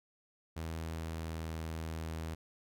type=tone with pitch glide; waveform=sawtooth; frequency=81.2 to 80.64 Hz; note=E2 to E2; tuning=-26 to -38 cents; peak=-34 dBFS; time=0.56-2.35 s; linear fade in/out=10 ms; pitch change=-12 cents; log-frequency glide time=0.94-1.58 s; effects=none